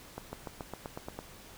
accelerating click train, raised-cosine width 1 ms, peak -24 dBFS, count 9, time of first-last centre 0.18-1.19 s, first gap 150 ms, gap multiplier 0.95, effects pink hiss -52 dBFS RMS until 1.57 s

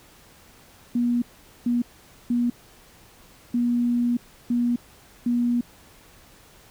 sine tone bursts at uneven times, 240.5 Hz, B3, 46 cents flat, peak -19 dBFS, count 6, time 0.95-1.22 / 1.66-1.82 / 2.3-2.5 / 3.54-4.17 / 4.5-4.76 / 5.26-5.61 s, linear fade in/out 5 ms, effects pink hiss -52 dBFS RMS until 6.7 s

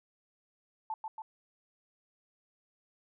sine tone with echo, 880 Hz, A5, in tune, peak -33 dBFS, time 0.9-0.94 s, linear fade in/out 2 ms, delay 140 ms, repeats 2, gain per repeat -3 dB, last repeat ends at 1.22 s, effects none

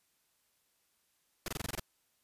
pink noise bursts, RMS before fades -37 dBFS, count 8, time 1.46-1.797 s, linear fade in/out 2 ms, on 22 ms, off 23 ms, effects white hiss -75 dBFS RMS until 2.23 s + resampled to 32000 Hz

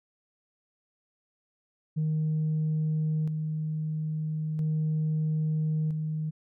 sine tone with tremolo, 155.56 Hz, D#3, in tune, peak -23 dBFS, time 1.96-6.31 s, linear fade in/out 20 ms, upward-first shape square, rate 0.38 Hz, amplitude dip 40%, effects tanh soft clip ceiling -22 dBFS

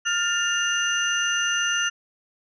sine tone cluster, 1408 / 1786 / 2820 / 6060 Hz, F6 / A6 / F7 / F#8, +14 / +25 / +16 / +40 cents, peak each -24 / -28 / -25 / -28 dBFS, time 0.05-1.9 s, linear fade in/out 20 ms, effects tanh soft clip ceiling -13 dBFS

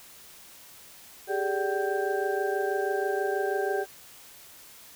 sine tone cluster, 393 / 419.2 / 584 / 766 / 1580 Hz, G4 / G#4 / D5 / G5 / G6, +4 / +16 / -10 / -40 / +13 cents, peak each -29 / -31 / -35 / -32 / -35 dBFS, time 1.27-3.86 s, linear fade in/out 50 ms, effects white hiss -50 dBFS RMS until 4.95 s

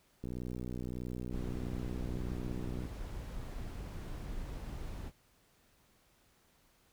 click train, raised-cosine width 3 ms, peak -28 dBFS, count 162, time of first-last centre 0.24-2.854 s, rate 61.6 Hz
brown noise, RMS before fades -42 dBFS, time 1.3-5.12 s, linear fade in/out 50 ms
effects pink hiss -69 dBFS RMS until 6.92 s

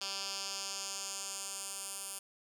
10% pulse tone with band-pass filter sweep, 196 Hz, G3, in tune, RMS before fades -41 dBFS, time 0.01-2.19 s, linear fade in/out 5 ms, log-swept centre 4800 to 10000 Hz, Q 1.9, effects 10-bit

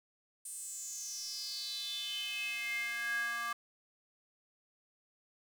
square tone with high-pass filter sweep, 234.8 Hz, A#3, 13 cents sharp, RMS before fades -39 dBFS, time 0.45-3.53 s, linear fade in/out 5 ms, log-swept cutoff 9000 to 1300 Hz, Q 7.2, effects none

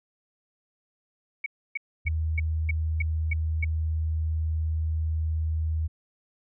sine tone bursts, 2240 Hz, C#7, 18 cents sharp, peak -26 dBFS, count 8, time 1.44-3.646 s, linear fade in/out 5 ms, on 22 ms, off 290 ms
sine tone, 79.3 Hz, D#2, 33 cents sharp, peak -24 dBFS, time 2.05-5.88 s, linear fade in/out 20 ms
effects none

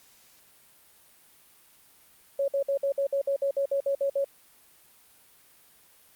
sine tone bursts, 555 Hz, C#5, 2 cents sharp, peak -23 dBFS, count 13, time 2.39-4.245 s, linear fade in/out 5 ms, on 91 ms, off 56 ms, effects white hiss -58 dBFS RMS until 6.15 s + Opus 48 kbps

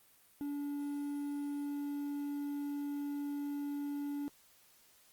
triangle tone with quantisation, 287.3 Hz, D4, 38 cents flat, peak -34 dBFS, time 0.41-4.28 s, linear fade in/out 0 ms, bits 10, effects white hiss -65 dBFS RMS until 5.12 s + Opus 32 kbps

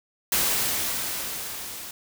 white noise with level ramp, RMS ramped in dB -22 to -38 dBFS, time 0.32-1.91 s, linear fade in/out 2 ms, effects none

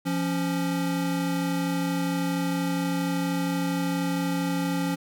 square tone pair together, 172.87 / 277.2 Hz, F3 / C#4, -17 / 0 cents, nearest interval minor sixth, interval 817 cents, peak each -28 dBFS, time 0.05-4.96 s, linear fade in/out 20 ms, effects none

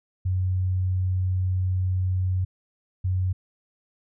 sine tone pair in turn, 92.5 / 92.5 Hz, F#2 / F#2, 0 / 0 cents, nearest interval unison, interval 0 cents, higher neither, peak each -21 / -21 dBFS, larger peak neither, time 0.25-2.45 / 3.04-3.33 s, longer first, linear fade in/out 10 ms, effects none

